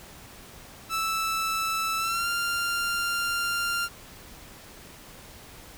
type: tone with pitch glide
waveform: sawtooth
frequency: 1317 to 1392.1 Hz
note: E6 to F6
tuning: -2 to -6 cents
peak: -22 dBFS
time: 0.89-3.89 s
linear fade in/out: 50 ms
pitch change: +96 cents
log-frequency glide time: 1.98-2.28 s
effects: pink hiss -47 dBFS RMS until 5.77 s